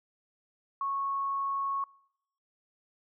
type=tone; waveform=sine; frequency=1102 Hz; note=C#6; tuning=11 cents flat; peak=-29 dBFS; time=0.81-1.84 s; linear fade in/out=2 ms; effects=noise-tail reverb RT60 0.8 s tail -25 dB re dry